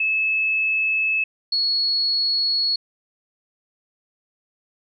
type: tone pair in turn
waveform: sine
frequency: 2600 / 4354 Hz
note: E7 / C#8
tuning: -24 / -32 cents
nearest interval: major sixth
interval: 892 cents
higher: second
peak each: -18 / -18 dBFS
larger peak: neither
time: 0-1.24 / 1.52-2.76 s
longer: neither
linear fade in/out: 5 ms
effects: none